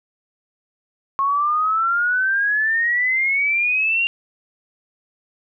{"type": "exponential sweep", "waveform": "sine", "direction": "up", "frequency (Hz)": [1087, 2794], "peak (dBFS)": -16, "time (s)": [1.19, 4.07], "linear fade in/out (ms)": 0, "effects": []}